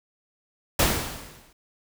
pink noise with exponential decay, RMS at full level -18 dBFS, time 0.79-1.53 s, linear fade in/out 5 ms, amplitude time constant 160 ms, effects none

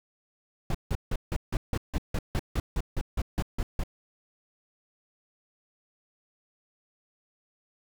brown noise bursts, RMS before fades -27 dBFS, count 16, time 0.7-3.836 s, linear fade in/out 2 ms, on 46 ms, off 160 ms, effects none

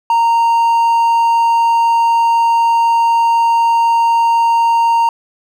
triangle tone, 926 Hz, A#5, 12 cents flat, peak -7 dBFS, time 0.1-5.09 s, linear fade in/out 2 ms, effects none

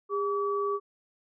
sine tone pair together, 404.8 / 1145 Hz, G#4 / D6, -44 / -44 cents, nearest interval octave + tritone, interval 1800 cents, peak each -28 / -30 dBFS, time 0.09-0.8 s, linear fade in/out 50 ms, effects none

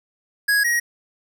square tone pair in turn, 1661.2 / 1892.3 Hz, G#6 / A#6, 0 / +25 cents, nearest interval major second, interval 225 cents, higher second, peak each -16 / -18 dBFS, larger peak first, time 0.48-0.64 / 0.64-0.8 s, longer neither, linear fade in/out 10 ms, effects none

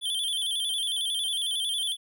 square tone with vibrato, 3297 Hz, G#7, 13 cents flat, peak -27 dBFS, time 0.01-1.97 s, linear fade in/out 50 ms, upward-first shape square, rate 11 Hz, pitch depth 77 cents each way, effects none

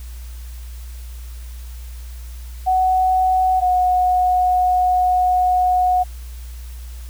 sine tone pair in turn, 745 / 730.1 Hz, F#5 / F#5, +12 / -23 cents, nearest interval unison, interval 35 cents, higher first, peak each -13 dBFS, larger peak neither, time 2.66-3.61 / 3.61-6.04 s, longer second, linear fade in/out 20 ms, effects added 60 Hz sine -30 dBFS peak until 7.09 s + white hiss -46 dBFS RMS until 7.09 s

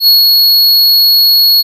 square tone with ADSR envelope, 4342 Hz, C#8, 37 cents flat, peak -3 dBFS, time 0-1.63 s, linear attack 71 ms, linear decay 150 ms, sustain -2 dB, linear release 27 ms, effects none

